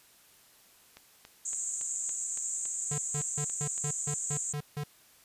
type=click train; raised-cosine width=0.2 ms; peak=-30 dBFS; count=11; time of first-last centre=0.97-3.779 s; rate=3.56 Hz
type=band-pass noise; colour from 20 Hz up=white; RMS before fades=-35 dBFS; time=1.45-4.53 s; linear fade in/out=5 ms; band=6800 to 8000 Hz; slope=96 dB/octave
type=tone bursts; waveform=square; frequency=147 Hz; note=D3; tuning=2 cents sharp; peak=-33 dBFS; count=9; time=2.91-4.838 s; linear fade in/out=5 ms; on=72 ms; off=160 ms
effects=white hiss -60 dBFS RMS until 5.24 s + resampled to 32000 Hz